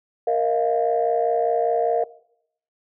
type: chord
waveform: sine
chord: Bb suspended fourth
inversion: none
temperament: equal with one note detuned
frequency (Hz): 466.2 / 633.5 / 698.5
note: Bb4 / Eb5 / F5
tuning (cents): 0 / +31 / 0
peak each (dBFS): -21 / -24 / -21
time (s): 0.27-2.04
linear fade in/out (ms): 5
effects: noise-tail reverb RT60 0.7 s tail -20 dB re dry + tanh soft clip ceiling -10 dBFS